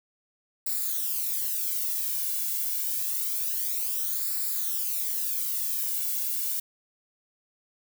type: noise with flanger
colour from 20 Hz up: violet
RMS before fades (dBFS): -29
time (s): 0.66-6.6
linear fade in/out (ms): 5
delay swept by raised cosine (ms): 0.32 to 1.62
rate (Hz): 0.27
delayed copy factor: -0.7
effects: none